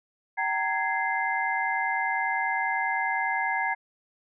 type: tone cluster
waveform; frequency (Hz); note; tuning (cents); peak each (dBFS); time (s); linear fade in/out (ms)
sine; 771 / 921 / 1666 / 2081; G5 / A#5 / G#6 / C7; -29 / -21 / +5 / -10; -30; 0.37-3.75; 20
effects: none